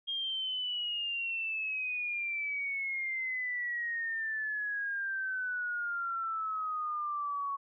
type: exponential sweep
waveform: sine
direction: down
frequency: 3242 to 1108.7 Hz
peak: -32 dBFS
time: 0.07-7.57 s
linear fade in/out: 20 ms
effects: none